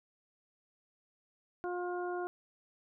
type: harmonic tone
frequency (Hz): 355.8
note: F4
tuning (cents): +32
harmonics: 1 / 2 / 3 / 4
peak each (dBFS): -36 / -40 / -46 / -45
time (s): 1.64-2.27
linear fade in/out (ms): 0
effects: none